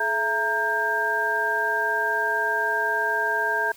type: tone cluster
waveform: sine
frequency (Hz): 429.1 / 669 / 925 / 1593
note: A4 / E5 / A#5 / G6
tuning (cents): -43 / +25 / -14 / +27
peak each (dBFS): -31 / -31 / -27 / -23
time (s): 0-3.72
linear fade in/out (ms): 5
effects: white hiss -50 dBFS RMS until 3.76 s